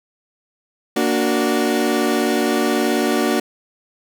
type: chord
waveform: 30% pulse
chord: Bb augmented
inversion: none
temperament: equal with one note detuned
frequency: 233.1 / 291.8 / 370 Hz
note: Bb3 / D4 / F#4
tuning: 0 / -11 / 0 cents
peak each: -18 dBFS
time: 0.96-3.4 s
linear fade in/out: 5 ms
effects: none